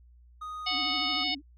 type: tone with pitch glide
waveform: triangle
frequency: 1244.5 to 1256.1 Hz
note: D#6 to D#6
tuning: 0 to +16 cents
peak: -34 dBFS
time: 0.41-1.24 s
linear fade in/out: 10 ms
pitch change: +16 cents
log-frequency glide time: 0.73-0.94 s
type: harmonic tone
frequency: 736 Hz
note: F#5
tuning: 9 cents flat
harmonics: 1 / 3 / 4 / 5 / 6 / 7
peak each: -37 / -34 / -33 / -33 / -36 / -35 dBFS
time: 0.66-1.35 s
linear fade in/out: 10 ms
type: tone with vibrato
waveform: sine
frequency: 287.2 Hz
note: D4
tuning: 39 cents flat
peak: -38 dBFS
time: 0.7-1.42 s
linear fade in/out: 50 ms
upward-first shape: triangle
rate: 13 Hz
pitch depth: 150 cents each way
effects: added 60 Hz sine -53 dBFS peak until 1.57 s